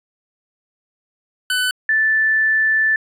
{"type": "tone pair in turn", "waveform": ["25% pulse", "sine"], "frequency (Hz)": [1501, 1758], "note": ["F#6", "A6"], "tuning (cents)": [24, -2], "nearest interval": "minor third", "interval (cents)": 274, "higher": "second", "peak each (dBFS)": -13, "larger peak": "neither", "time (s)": [[1.5, 1.71], [1.89, 2.96]], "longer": "second", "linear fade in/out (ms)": 2, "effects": ["resampled to 32000 Hz"]}